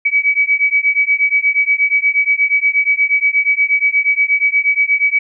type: beating tone pair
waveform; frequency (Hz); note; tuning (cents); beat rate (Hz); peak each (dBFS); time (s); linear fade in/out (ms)
sine; 2273 / 2281.4; C#7 / C#7; +43 / +49; 8.4; -14; 0.05-5.19; 10
effects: none